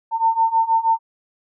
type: beating tone pair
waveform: sine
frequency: 900 / 906.3 Hz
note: A5 / A#5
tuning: +39 / -49 cents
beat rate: 6.3 Hz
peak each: -19 / -17 dBFS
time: 0.11-0.99 s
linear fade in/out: 50 ms
effects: none